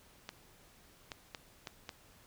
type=clicks; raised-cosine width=0.2 ms; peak=-24 dBFS; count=5; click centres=0.291 / 1.118 / 1.348 / 1.672 / 1.892 s; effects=pink hiss -62 dBFS RMS until 2.26 s